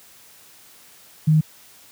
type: tone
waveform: sine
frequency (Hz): 155.56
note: D#3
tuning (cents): 0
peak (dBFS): -12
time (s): 1.27-1.41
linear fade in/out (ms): 10
effects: white hiss -49 dBFS RMS until 1.91 s + high-pass 60 Hz 12 dB/octave